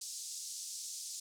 white band-pass noise, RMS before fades -44 dBFS, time 0.01-1.2 s, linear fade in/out 5 ms, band 4800 to 8300 Hz, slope 24 dB/octave, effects none

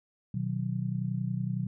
sine chord, B major, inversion none, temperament just, 123.47 / 154.34 / 185.21 Hz, B2 / D#3 / F#3, 0 / -14 / +2 cents, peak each -32 / -35 / -33 dBFS, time 0.34-1.67 s, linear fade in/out 5 ms, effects none

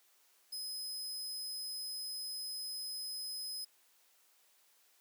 sawtooth tone, 5060 Hz, D#8, 28 cents sharp, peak -37 dBFS, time 0.52-3.65 s, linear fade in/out 10 ms, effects white hiss -69 dBFS RMS until 5 s + high-pass 400 Hz 12 dB/octave

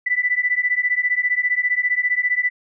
sine beating tone pair, 1975.5 / 1990.5 Hz, B6 / B6, 0 / +13 cents, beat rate 15 Hz, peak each -20 dBFS, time 0.06-2.5 s, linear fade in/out 10 ms, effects none

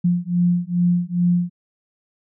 sine beating tone pair, 174.61 / 177.01 Hz, F3 / F3, 0 / +24 cents, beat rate 2.4 Hz, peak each -19 dBFS, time 0.04-1.5 s, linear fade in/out 10 ms, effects none

